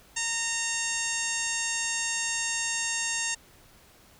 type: harmonic tone with a mistuned harmonic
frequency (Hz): 920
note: A#5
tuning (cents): -23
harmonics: 1 / 2 / 3 / 4 / 5 / 6 / 7 / 8 / 9 / 10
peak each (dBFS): -41 / -34 / -35 / -40 / -41 / -39 / -33 / -34 / -41 / -41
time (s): 0.16-3.35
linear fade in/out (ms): 10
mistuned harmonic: 10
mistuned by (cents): +25
effects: pink hiss -56 dBFS RMS until 4.19 s